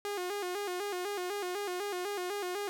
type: tone with vibrato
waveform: sawtooth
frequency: 383.3 Hz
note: G4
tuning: 39 cents flat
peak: -30 dBFS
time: 0.05-2.69 s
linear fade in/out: 0 ms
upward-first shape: square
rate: 4 Hz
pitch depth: 110 cents each way
effects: none